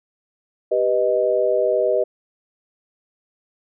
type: chord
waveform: sine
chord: G augmented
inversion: none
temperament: equal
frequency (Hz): 392 / 493.9 / 622.3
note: G4 / B4 / D#5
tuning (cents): 0 / 0 / 0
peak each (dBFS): -22 / -20 / -19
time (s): 0.71-2.04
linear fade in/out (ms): 10
effects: none